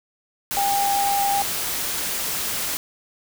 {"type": "tone in noise", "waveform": "sine", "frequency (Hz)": 800, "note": "G5", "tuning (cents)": 35, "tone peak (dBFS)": -19, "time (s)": [0.57, 1.42], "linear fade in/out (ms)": 0, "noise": "white", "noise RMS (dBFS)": -26, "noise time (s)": [0.51, 2.77], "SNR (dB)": 4, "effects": []}